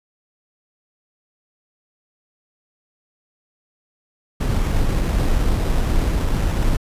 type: noise with sample-and-hold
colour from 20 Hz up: brown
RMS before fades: -18 dBFS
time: 4.4-6.77 s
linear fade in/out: 10 ms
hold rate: 4410 Hz
effects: resampled to 32000 Hz